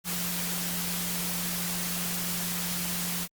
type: tone in noise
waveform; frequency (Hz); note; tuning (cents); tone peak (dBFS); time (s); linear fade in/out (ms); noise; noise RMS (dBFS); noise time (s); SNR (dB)
sine; 176; F3; +14; -35; 0.04-3.28; 50; white; -32; 0.04-3.28; -6
effects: Opus 48 kbps